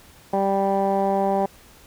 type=tone with low-pass filter; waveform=15% pulse; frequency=196 Hz; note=G3; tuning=in tune; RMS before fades=-21 dBFS; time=0.33-1.46 s; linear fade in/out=5 ms; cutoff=830 Hz; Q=2.9; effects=pink hiss -50 dBFS RMS until 1.86 s